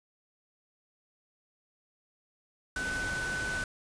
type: tone in noise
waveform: sine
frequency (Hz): 1504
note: F#6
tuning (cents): +28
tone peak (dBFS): -32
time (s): 2.76-3.64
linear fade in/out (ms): 2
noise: pink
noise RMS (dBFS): -38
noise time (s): 2.76-3.64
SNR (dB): +3
effects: resampled to 22050 Hz